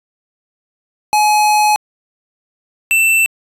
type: tone pair in turn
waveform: square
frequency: 845 / 2670 Hz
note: G#5 / E7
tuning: +30 / +22 cents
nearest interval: octave + minor sixth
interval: 1992 cents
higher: second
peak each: -10 dBFS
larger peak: neither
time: 1.13-1.76 / 2.91-3.26 s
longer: first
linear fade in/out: 0 ms
effects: resampled to 32000 Hz